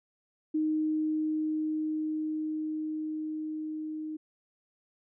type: tone with level ramp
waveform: sine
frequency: 310.3 Hz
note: D#4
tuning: 5 cents flat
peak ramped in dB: -25 to -34 dBFS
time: 0.54-4.17 s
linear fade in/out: 10 ms
effects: none